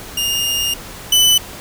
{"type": "tone pair in turn", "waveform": "sawtooth", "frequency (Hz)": [2828, 2996], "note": ["F7", "F#7"], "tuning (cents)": [21, 21], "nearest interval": "minor second", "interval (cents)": 100, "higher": "second", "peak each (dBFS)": [-13, -6], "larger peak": "second", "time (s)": [[0.17, 0.74], [1.12, 1.38]], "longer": "first", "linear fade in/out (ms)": 5, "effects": ["pink hiss -33 dBFS RMS until 1.6 s"]}